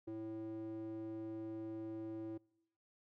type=tone with band-pass filter; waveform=square; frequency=110 Hz; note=A2; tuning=in tune; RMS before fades=-45 dBFS; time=0.07-2.38 s; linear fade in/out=10 ms; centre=380 Hz; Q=9.7; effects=noise-tail reverb RT60 0.9 s tail -26 dB re dry